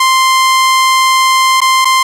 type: tone with dropouts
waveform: sawtooth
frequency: 1046.5 Hz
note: C6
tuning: in tune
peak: -3 dBFS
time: 0-2.03 s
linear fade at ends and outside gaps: 5 ms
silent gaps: 1.605-1.615 / 1.847-1.853 s
effects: low-pass 11000 Hz 12 dB/octave + 7-bit